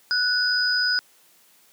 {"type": "tone pair together", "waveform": "sine", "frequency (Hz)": [1480, 4978], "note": ["F#6", "D#8"], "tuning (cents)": [0, 0], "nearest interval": "octave + major sixth", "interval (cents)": 2100, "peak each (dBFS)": -22, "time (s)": [0.11, 0.99], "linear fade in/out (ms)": 0, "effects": ["white hiss -57 dBFS RMS until 1.72 s", "high-pass 150 Hz 12 dB/octave"]}